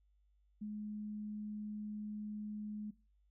sine tone, 210.7 Hz, G#3, 25 cents sharp, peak -40 dBFS, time 0.61-2.91 s, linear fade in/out 10 ms, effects noise-tail reverb RT60 0.3 s tail -19 dB re dry + added 50 Hz sine -69 dBFS peak until 3.3 s

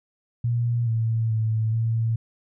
sine tone with pitch steps, 118.7 / 113.1 / 110.5 / 113.6 Hz, A#2 / A2 / A2 / A#2, +32 / +48 / +8 / -44 cents, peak -20 dBFS, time 0.44-2.16 s, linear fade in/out 5 ms, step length 430 ms, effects none

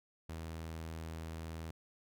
sawtooth tone, 81 Hz, E2, 30 cents flat, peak -38 dBFS, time 0.29-1.71 s, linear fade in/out 5 ms, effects none

